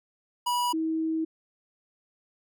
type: tone pair in turn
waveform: square / sine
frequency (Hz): 974 / 320.6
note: B5 / E4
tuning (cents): -24 / -48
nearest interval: octave + perfect fifth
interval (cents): 1924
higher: first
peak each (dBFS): -25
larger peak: neither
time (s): 0.46-0.73 / 0.73-1.25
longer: second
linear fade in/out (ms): 10
effects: none